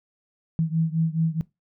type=beating tone pair; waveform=sine; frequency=160.5 / 165.2 Hz; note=E3 / E3; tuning=-46 / +4 cents; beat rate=4.7 Hz; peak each=-23 / -25 dBFS; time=0.59-1.41 s; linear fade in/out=0 ms; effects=noise-tail reverb RT60 0.2 s tail -20 dB re dry